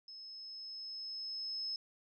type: tone with level ramp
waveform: sine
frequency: 5190 Hz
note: E8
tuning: 28 cents flat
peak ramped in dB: -48 to -36 dBFS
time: 0.08-1.76 s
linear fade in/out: 2 ms
effects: none